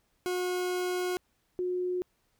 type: tone pair in turn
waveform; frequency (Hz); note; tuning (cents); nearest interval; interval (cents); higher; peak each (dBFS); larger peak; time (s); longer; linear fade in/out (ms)
40% pulse / sine; 361.9 / 361.9; F#4 / F#4; -38 / -38; unison; 0; neither; -28; neither; 0.26-1.17 / 1.59-2.02; first; 0
effects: pink hiss -73 dBFS RMS until 2.39 s